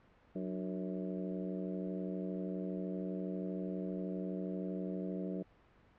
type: harmonic tone with a mistuned harmonic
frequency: 92.5 Hz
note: F#2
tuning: in tune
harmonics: 2 / 3 / 4 / 5 / 6 / 7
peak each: -39 / -43 / -45 / -47 / -49 / -50 dBFS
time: 0.35-5.43 s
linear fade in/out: 10 ms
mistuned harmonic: 3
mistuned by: +110 cents
effects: pink hiss -65 dBFS RMS until 5.98 s + low-pass 2000 Hz 12 dB/octave